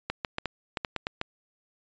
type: clicks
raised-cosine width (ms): 0.3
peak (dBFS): -13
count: 9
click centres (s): 0.1 / 0.248 / 0.384 / 0.457 / 0.772 / 0.848 / 0.963 / 1.069 / 1.214
effects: resampled to 16000 Hz